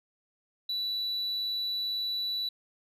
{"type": "tone", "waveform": "sine", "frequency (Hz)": 3951, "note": "B7", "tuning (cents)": 0, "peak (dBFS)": -27, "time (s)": [0.69, 2.49], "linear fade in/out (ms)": 5, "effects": ["tanh soft clip ceiling -28 dBFS"]}